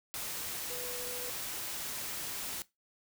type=tone in noise; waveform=sine; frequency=493.9 Hz; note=B4; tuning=in tune; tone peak=-43 dBFS; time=0.7-1.3 s; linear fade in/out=0 ms; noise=white; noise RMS=-39 dBFS; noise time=0.14-2.62 s; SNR=-7 dB; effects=noise-tail reverb RT60 0.2 s tail -19 dB re dry